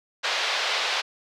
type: band-pass noise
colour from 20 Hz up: white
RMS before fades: -26 dBFS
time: 0.23-1.02 s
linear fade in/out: 20 ms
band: 510 to 4400 Hz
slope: 24 dB/octave
effects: none